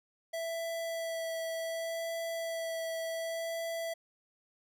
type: tone with vibrato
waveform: square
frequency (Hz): 659.3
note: E5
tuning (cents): 0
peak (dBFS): -35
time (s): 0.33-3.94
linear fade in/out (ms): 10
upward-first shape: sine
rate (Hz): 0.67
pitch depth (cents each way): 12
effects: none

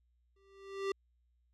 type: tone with exponential growth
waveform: square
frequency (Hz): 392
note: G4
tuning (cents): 0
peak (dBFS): -31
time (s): 0.36-0.92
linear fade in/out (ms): 5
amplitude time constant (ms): 120
effects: added 60 Hz sine -70 dBFS peak until 1.53 s + low-pass 5000 Hz 12 dB/octave

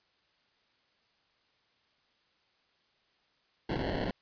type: noise with sample-and-hold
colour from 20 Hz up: white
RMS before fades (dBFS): -33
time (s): 3.69-4.11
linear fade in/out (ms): 5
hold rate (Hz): 1225
effects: white hiss -71 dBFS RMS until 4.21 s + resampled to 11025 Hz

